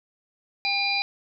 harmonic tone, 802 Hz, G5, 39 cents sharp, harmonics 1 / 3 / 5 / 6, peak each -30 / -25 / -29 / -29 dBFS, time 0.65-1.02 s, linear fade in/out 0 ms, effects none

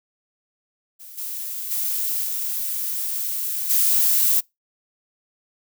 violet noise with level steps, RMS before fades -41 / -30 / -24 / -26 / -18 dBFS, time 0.99-4.41 s, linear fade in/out 20 ms, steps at 1.17 / 1.7 / 2.23 / 3.69 s, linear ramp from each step 20 ms, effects noise-tail reverb RT60 0.2 s tail -25 dB re dry

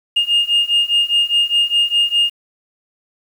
sine beating tone pair, 2831 / 2835.9 Hz, F7 / F7, +23 / +26 cents, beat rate 4.9 Hz, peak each -15 / -14 dBFS, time 0.16-2.3 s, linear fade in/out 10 ms, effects tanh soft clip ceiling -8 dBFS + 7-bit

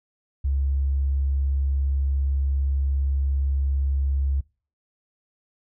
triangle tone with tanh clipping, 68.7 Hz, C#2, 15 cents flat, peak -20 dBFS, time 0.44-4.41 s, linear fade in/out 10 ms, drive 4 dB, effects noise-tail reverb RT60 0.4 s tail -25 dB re dry

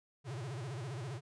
square tone with vibrato, 127.2 Hz, C3, 48 cents flat, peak -40 dBFS, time 0.24-1.21 s, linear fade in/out 50 ms, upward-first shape sine, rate 15 Hz, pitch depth 250 cents each way, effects resampled to 22050 Hz

